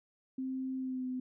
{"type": "tone with pitch glide", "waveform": "sine", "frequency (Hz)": [261.6, 254.9], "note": ["C4", "C4"], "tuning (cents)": [0, -45], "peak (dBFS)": -34, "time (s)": [0.38, 1.2], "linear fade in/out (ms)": 5, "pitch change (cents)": -45, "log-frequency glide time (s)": [0.77, 1.06], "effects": []}